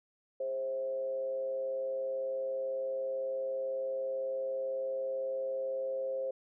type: tone with frequency modulation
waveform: sine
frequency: 529 Hz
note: C5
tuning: 19 cents sharp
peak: -32 dBFS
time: 0.4-6.31 s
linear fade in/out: 5 ms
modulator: 122 Hz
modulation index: 0.41
effects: none